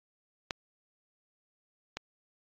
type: clicks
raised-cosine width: 0.2 ms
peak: -14 / -18 dBFS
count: 2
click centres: 0.508 / 1.97 s
effects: low-pass 6000 Hz 12 dB/octave + AAC 48 kbps